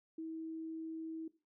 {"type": "tone", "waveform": "sine", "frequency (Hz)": 322.4, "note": "E4", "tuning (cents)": -38, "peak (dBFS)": -40, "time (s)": [0.18, 1.28], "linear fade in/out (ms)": 5, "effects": ["noise-tail reverb RT60 0.3 s tail -17 dB re dry"]}